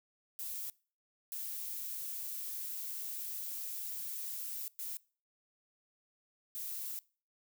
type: noise bursts at uneven times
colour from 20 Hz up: violet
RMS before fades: -41 dBFS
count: 4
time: 0.39-0.7 / 1.32-4.68 / 4.79-4.97 / 6.55-6.99 s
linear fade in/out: 0 ms
effects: noise-tail reverb RT60 0.4 s tail -23 dB re dry